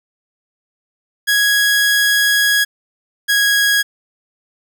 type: tone pair in turn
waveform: sawtooth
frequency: 1661.2 / 1653.2 Hz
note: G#6 / G#6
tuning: 0 / -8 cents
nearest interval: unison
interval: 8 cents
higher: first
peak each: -8 dBFS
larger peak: neither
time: 1.27-2.65 / 3.28-3.83 s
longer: first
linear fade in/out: 20 ms
effects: none